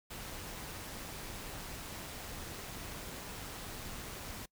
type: noise with amplitude modulation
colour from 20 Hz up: pink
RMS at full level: -43 dBFS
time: 0.1-4.46 s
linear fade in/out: 10 ms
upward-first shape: sine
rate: 194 Hz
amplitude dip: 35%
effects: noise-tail reverb RT60 0.1 s tail -24 dB re dry